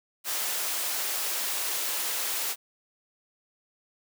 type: high-pass noise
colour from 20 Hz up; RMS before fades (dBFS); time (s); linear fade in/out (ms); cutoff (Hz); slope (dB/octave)
white; -30; 0.24-2.56; 50; 430; 12
effects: none